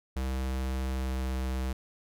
square tone with pitch glide, 65.3 to 64.85 Hz, C2 to C2, -3 to -15 cents, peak -30 dBFS, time 0.16-1.73 s, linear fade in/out 5 ms, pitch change -12 cents, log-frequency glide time 0.87-1.1 s, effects none

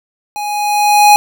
square tone with level ramp, 830.6 Hz, G#5, in tune, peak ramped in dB -20 to -3 dBFS, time 0.36-1.16 s, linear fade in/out 0 ms, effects none

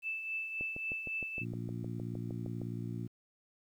sine tone with tremolo, 2637 Hz, E7, in tune, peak -33 dBFS, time 0.02-1.45 s, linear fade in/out 50 ms, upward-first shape triangle, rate 3.7 Hz, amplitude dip 55%
click train, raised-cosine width 2 ms, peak -31 dBFS, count 14, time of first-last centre 0.61-2.616 s, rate 6.48 Hz
harmonic tone, 58.27 Hz, A#1, in tune, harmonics 2 / 3 / 4 / 5 / 6, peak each -39 / -43 / -45 / -47 / -49 dBFS, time 1.4-3.08 s, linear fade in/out 20 ms
effects 11-bit

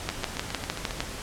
two click trains, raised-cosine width 0.2 ms, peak -15 / -9 dBFS, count 7 / 7, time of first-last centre 0.1-0.909 / 0.09-1.005 s, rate 7.42 / 6.56 Hz, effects pink hiss -37 dBFS RMS until 1.22 s + low-pass 10000 Hz 12 dB/octave

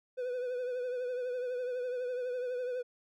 triangle tone with vibrato, 498.4 Hz, B4, 16 cents sharp, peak -31 dBFS, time 0.17-2.83 s, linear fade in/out 20 ms, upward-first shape triangle, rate 12 Hz, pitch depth 55 cents each way, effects none

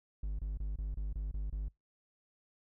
triangle tone bursts, 50.6 Hz, G#1, 44 cents flat, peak -32 dBFS, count 8, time 0.23-1.685 s, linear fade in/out 5 ms, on 160 ms, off 25 ms, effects noise-tail reverb RT60 0.2 s tail -26 dB re dry

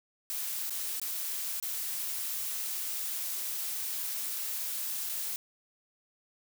blue noise with dropouts, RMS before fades -35 dBFS, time 0.3-5.36 s, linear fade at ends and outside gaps 0 ms, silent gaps 0.696-0.706 / 0.998-1.016 / 1.6-1.626 / 5.091-5.095 s, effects none

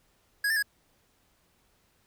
square tone with pitch steps, 1660 / 1783 / 1664 Hz, G#6 / A6 / G#6, -1 / +22 / +3 cents, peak -25 dBFS, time 0.44-0.626 s, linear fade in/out 5 ms, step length 62 ms, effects pink hiss -68 dBFS RMS until 2.06 s

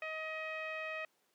sawtooth tone with low-pass filter, 631 Hz, D#5, 24 cents sharp, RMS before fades -41 dBFS, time 0.02-1.05 s, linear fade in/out 2 ms, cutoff 2300 Hz, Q 8.7, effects pink hiss -75 dBFS RMS until 1.34 s + high-pass 300 Hz 12 dB/octave

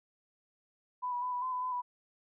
sine tone with pitch steps, 996 / 975 / 1000 / 984 / 1024 / 1000 / 1011 / 984 Hz, B5 / B5 / B5 / B5 / C6 / B5 / B5 / B5, +14 / -23 / +21 / -7 / -38 / +21 / +40 / -7 cents, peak -32 dBFS, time 1.02-1.82 s, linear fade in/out 20 ms, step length 100 ms, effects none

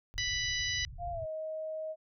pink low-pass noise, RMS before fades -44 dBFS, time 0.14-1.26 s, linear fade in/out 0 ms, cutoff 130 Hz, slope 48 dB/octave
harmonic tone, 987.8 Hz, B5, in tune, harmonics 2 / 3 / 4 / 5 / 6, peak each -35 / -37 / -38 / -39 / -40 dBFS, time 0.18-0.85 s, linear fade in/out 0 ms
sine tone with pitch glide, 698.5 to 629.5 Hz, F5 to D#5, 0 to +20 cents, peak -35 dBFS, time 0.98-1.96 s, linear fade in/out 50 ms, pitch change -180 cents, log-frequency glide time 1.11-1.25 s
effects none

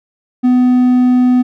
triangle tone, 250 Hz, B3, 21 cents sharp, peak -5 dBFS, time 0.43-1.43 s, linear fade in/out 20 ms, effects none

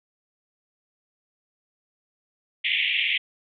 pink band-pass noise, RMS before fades -24 dBFS, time 2.64-3.18 s, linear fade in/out 10 ms, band 2000 to 3400 Hz, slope 96 dB/octave, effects none

